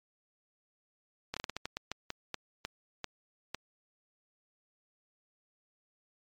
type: slowing click train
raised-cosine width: 0.2 ms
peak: -18 dBFS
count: 14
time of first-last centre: 1.34-3.546 s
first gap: 26 ms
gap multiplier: 1.28
effects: MP3 96 kbps